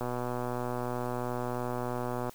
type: click train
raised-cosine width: 1 ms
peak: -20 dBFS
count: 282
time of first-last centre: 0.01-2.295 s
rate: 123 Hz
effects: white hiss -55 dBFS RMS until 2.34 s